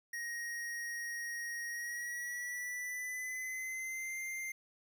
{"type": "tone with pitch glide", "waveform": "square", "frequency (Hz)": [1879, 2097], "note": ["A#6", "C7"], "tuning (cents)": [13, 3], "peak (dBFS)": -39, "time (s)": [0.13, 4.52], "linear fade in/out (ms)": 5, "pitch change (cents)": 190, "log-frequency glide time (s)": [1.67, 4.2], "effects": ["11-bit"]}